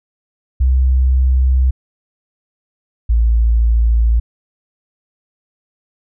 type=tone pair in turn; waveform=sine; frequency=64.5 / 56.88 Hz; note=C2 / A#1; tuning=-24 / -42 cents; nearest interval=major second; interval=218 cents; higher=first; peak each=-9 dBFS; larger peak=neither; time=0.6-1.71 / 3.09-4.2 s; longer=neither; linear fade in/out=10 ms; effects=none